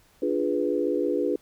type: chord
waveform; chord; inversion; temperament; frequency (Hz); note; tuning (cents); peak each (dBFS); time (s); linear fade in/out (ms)
sine; D diminished seventh; none; equal; 293.7 / 349.2 / 415.3 / 493.9; D4 / F4 / Ab4 / Cb5; 0 / 0 / 0 / 0; -28; 0.22-1.36; 5
effects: pink hiss -60 dBFS RMS until 1.41 s